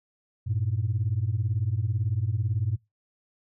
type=beating tone pair; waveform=sine; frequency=97.5 / 115.5 Hz; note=G2 / A#2; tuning=-9 / -16 cents; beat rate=18 Hz; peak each=-26 dBFS; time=0.46-2.77 s; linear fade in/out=20 ms; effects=noise-tail reverb RT60 0.2 s tail -21 dB re dry + tanh soft clip ceiling -18 dBFS